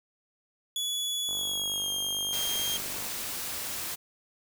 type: tone with pitch glide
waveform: sawtooth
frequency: 3403 to 3214 Hz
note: G#7 to G7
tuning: +41 to +43 cents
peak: -26 dBFS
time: 0.76-2.77 s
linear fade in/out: 2 ms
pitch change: -98 cents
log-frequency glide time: 1.31-1.9 s
type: click train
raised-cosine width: 1 ms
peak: -31 dBFS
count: 88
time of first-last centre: 1.29-3.066 s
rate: 49 Hz
type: noise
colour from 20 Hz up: white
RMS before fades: -35 dBFS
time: 2.32-3.96 s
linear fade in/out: 20 ms
effects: none